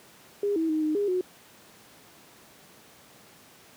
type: tone with pitch steps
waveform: sine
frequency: 407.1 / 324 / 311.7 / 307.5 / 407.7 / 365.6 Hz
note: G#4 / E4 / D#4 / D#4 / G#4 / F#4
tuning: -35 / -30 / +3 / -20 / -32 / -21 cents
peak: -23 dBFS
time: 0.43-1.21 s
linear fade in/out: 2 ms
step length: 130 ms
effects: pink hiss -53 dBFS RMS until 3.76 s + high-pass 150 Hz 12 dB/octave